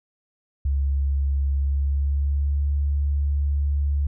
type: tone with pitch glide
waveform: sine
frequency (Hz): 69.3 to 71.41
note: C#2 to D2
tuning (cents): 0 to -48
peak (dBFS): -19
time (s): 0.65-4.07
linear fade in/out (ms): 5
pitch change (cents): +52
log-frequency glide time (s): 1.59-2.63
effects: none